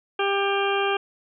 harmonic tone, 397.1 Hz, G4, 22 cents sharp, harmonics 1 / 2 / 3 / 4 / 6 / 7 / 8, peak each -24 / -27 / -29 / -30 / -32 / -32 / -33 dBFS, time 0.19-0.97 s, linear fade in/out 5 ms, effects none

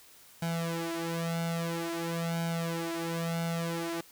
sawtooth tone with flanger, 167.1 Hz, E3, 24 cents sharp, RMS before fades -33 dBFS, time 0.42-4.01 s, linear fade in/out 5 ms, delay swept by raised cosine 1.3 to 4.6 ms, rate 0.5 Hz, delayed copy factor +1, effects white hiss -56 dBFS RMS until 4.11 s

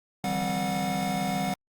square tone cluster, 152 / 167.2 / 193.8 / 260.5 / 727 Hz, D#3 / E3 / G3 / C4 / F#5, -40 / +25 / -20 / -7 / -31 cents, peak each -40 / -37 / -31 / -36 / -31 dBFS, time 0.24-1.54 s, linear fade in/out 2 ms, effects Opus 48 kbps

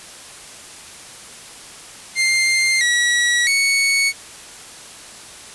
sawtooth tone with pitch steps, 2102 / 1927 / 2219 Hz, C7 / B6 / C#7, +7 / -43 / +1 cents, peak -11 dBFS, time 2.15-4.13 s, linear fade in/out 50 ms, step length 660 ms, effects white hiss -38 dBFS RMS until 5.54 s + resampled to 24000 Hz

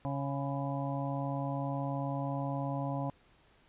harmonic tone with a mistuned harmonic, 138.59 Hz, C#3, in tune, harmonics 1 / 2 / 4 / 5 / 6 / 7, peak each -35 / -38 / -41 / -42 / -43 / -43 dBFS, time 0.05-3.1 s, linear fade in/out 0 ms, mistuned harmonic 7, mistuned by +42 cents, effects pink hiss -65 dBFS RMS until 3.68 s + resampled to 8000 Hz

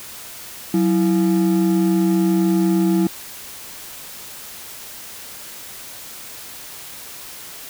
triangle ring-modulated tone, 258 Hz, C4, 24 cents flat, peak -9 dBFS, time 0.74-3.07 s, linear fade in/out 0 ms, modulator 71.9 Hz, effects white hiss -36 dBFS RMS until 7.69 s

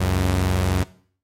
sawtooth tone pair together, 68.96 / 92.5 Hz, C#2 / F#2, -8 / 0 cents, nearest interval perfect fourth, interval 508 cents, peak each -20 / -15 dBFS, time 0-0.84 s, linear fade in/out 10 ms, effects noise-tail reverb RT60 0.5 s tail -18 dB re dry + MP3 64 kbps

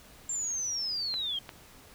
sine linear sweep, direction down, 7400 to 3136 Hz, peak -30 dBFS, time 0.29-1.39 s, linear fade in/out 5 ms
clicks, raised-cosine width 0.3 ms, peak -24 dBFS, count 2, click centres 1.141 / 1.492 s
effects pink hiss -54 dBFS RMS until 1.94 s

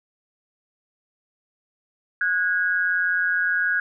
sine tone pair together, 1463 / 1642.2 Hz, F#6 / G#6, -20 / -20 cents, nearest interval major second, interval 200 cents, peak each -22 dBFS, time 2.21-3.8 s, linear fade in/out 2 ms, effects none

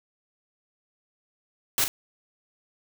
white noise with echo, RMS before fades -23 dBFS, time 1.78-1.84 s, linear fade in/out 0 ms, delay 40 ms, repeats 1, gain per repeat -7 dB, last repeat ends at 1.88 s, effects none

